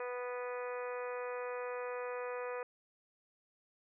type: harmonic tone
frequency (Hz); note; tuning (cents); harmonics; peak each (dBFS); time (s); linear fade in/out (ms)
246.9; B3; 0; 2 / 3 / 4 / 5 / 6 / 7 / 8 / 9 / 10; -39 / -51 / -47 / -48 / -52 / -53 / -53 / -61 / -53; 0-2.63; 2
effects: none